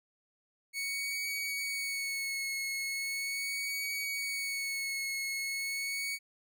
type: tone with vibrato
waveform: sawtooth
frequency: 2217 Hz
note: C#7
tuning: in tune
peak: -30 dBFS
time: 0.73-6.19 s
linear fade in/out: 50 ms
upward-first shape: sine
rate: 0.39 Hz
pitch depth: 28 cents each way
effects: none